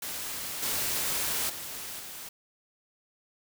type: noise with level steps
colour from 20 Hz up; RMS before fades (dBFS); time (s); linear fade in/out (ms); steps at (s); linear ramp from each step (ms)
white; -36 / -30 / -39 / -42; 0.02-2.29; 5; 0.62 / 1.49 / 1.99; 10
effects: none